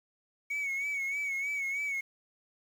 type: tone with vibrato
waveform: sine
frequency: 2232 Hz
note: C#7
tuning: 11 cents sharp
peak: -28 dBFS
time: 0.5-2.01 s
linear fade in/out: 10 ms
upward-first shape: sine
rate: 3.2 Hz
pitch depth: 57 cents each way
effects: tanh soft clip ceiling -30 dBFS + 9-bit